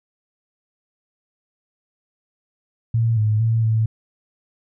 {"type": "tone with pitch steps", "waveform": "sine", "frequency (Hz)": [114.6, 107.4, 113.4, 111], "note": ["A#2", "A2", "A#2", "A2"], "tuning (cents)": [-29, -41, -47, 16], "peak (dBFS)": -15, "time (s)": [2.94, 3.86], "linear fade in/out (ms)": 5, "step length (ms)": 230, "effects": []}